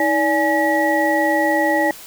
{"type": "tone cluster", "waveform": "sine", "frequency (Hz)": [318.1, 579, 838, 1923], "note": ["D#4", "D5", "G#5", "B6"], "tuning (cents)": [38, -25, 15, -47], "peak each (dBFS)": -20, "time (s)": [0, 1.91], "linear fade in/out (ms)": 2, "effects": ["white hiss -38 dBFS RMS until 2.06 s"]}